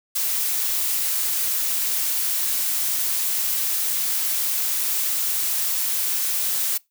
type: noise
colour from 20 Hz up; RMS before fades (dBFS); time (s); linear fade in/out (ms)
blue; -23; 0.15-6.78; 10
effects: noise-tail reverb RT60 0.2 s tail -23 dB re dry